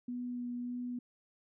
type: tone with vibrato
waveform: sine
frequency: 244.6 Hz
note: B3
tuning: 16 cents flat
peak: -36 dBFS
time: 0.08-0.99 s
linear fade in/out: 5 ms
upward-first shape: sine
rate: 1.7 Hz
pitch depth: 11 cents each way
effects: none